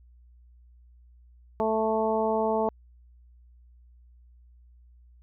harmonic tone, 220 Hz, A3, in tune, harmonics 1 / 2 / 3 / 4 / 5, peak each -31 / -27 / -28 / -29 / -37 dBFS, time 1.6-2.69 s, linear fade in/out 0 ms, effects added 60 Hz sine -52 dBFS peak until 5.22 s

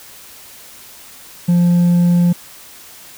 sine tone with hard clipping, 174.61 Hz, F3, in tune, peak -10 dBFS, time 1.48-2.33 s, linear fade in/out 10 ms, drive 2 dB, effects white hiss -39 dBFS RMS until 3.17 s

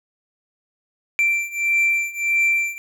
triangle beating tone pair, 2349 / 2350.6 Hz, D7 / D7, 0 / +1 cents, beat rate 1.6 Hz, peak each -20 / -18 dBFS, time 1.19-2.78 s, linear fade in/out 0 ms, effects none

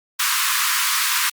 pink high-pass noise, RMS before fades -20 dBFS, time 0.19-1.3 s, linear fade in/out 10 ms, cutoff 980 Hz, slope 96 dB/octave, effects Opus 48 kbps

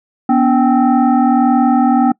sine tone with frequency modulation, 244.2 Hz, B3, 19 cents flat, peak -8 dBFS, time 0.29-2.12 s, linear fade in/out 5 ms, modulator 530 Hz, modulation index 1.2, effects noise-tail reverb RT60 0.1 s tail -25 dB re dry

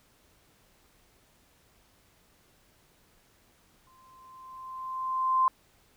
sine tone with exponential growth, 1041 Hz, C6, 9 cents flat, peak -19 dBFS, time 3.87-5.48 s, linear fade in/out 1 ms, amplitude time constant 350 ms, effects pink hiss -64 dBFS RMS until 5.96 s

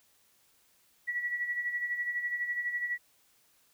sine tone with tremolo, 1939 Hz, B6, 32 cents flat, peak -28 dBFS, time 1.07-2.98 s, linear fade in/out 20 ms, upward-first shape sine, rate 12 Hz, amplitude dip 60%, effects white hiss -67 dBFS RMS until 3.73 s

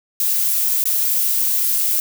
violet noise with dropouts, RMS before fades -18 dBFS, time 0.2-2 s, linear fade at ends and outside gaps 1 ms, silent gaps 0.84-0.855 s, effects none

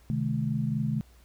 sine tone cluster, 129.2 / 153.2 / 214.4 Hz, C3 / D#3 / A3, -21 / -27 / -45 cents, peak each -30 dBFS, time 0.1-1.01 s, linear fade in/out 0 ms, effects added 60 Hz sine -54 dBFS peak until 1.24 s + pink hiss -62 dBFS RMS until 1.24 s

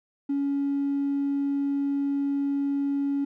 triangle tone, 280.4 Hz, C#4, 20 cents sharp, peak -20 dBFS, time 0.29-3.25 s, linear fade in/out 10 ms, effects tanh soft clip ceiling -20 dBFS

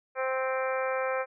harmonic tone, 261.6 Hz, C4, in tune, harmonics 2 / 3 / 4 / 5 / 6 / 7 / 8 / 9, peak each -29 / -37 / -37 / -36 / -38 / -42 / -44 / -40 dBFS, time 0.15-1.26 s, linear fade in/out 50 ms, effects none

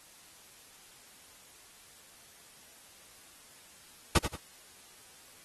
pink noise with echo, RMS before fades -23 dBFS, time 4.15-4.18 s, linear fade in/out 5 ms, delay 90 ms, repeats 2, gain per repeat -9 dB, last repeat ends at 4.36 s, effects white hiss -56 dBFS RMS until 5.44 s + AAC 32 kbps

